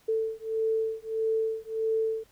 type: beating tone pair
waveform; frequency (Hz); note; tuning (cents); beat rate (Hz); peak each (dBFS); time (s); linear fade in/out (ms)
sine; 443 / 444.6; A4 / A4; +12 / +18; 1.6; -29 / -29; 0.08-2.24; 10
effects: pink hiss -62 dBFS RMS until 2.31 s